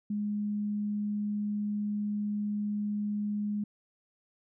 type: tone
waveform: sine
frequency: 207.7 Hz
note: G#3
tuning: in tune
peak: -29 dBFS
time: 0.1-3.64 s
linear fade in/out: 5 ms
effects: none